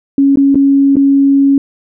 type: tone with dropouts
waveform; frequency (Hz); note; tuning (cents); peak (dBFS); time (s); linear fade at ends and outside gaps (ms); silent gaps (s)
sine; 276.7; C#4; -3; -5; 0.18-1.58; 2; 0.358-0.372 / 0.546-0.555 / 0.957-0.967
effects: none